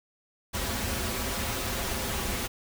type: noise with comb filter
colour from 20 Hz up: pink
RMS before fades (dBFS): -31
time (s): 0.53-2.48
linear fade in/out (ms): 20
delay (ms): 6.6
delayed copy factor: -0.6
effects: none